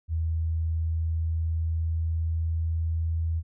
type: tone with pitch glide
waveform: sine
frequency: 81.1 to 81.76 Hz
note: E2 to E2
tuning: -28 to -14 cents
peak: -24 dBFS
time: 0.08-3.43 s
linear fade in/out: 50 ms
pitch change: +14 cents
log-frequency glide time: 0.32-3.13 s
effects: none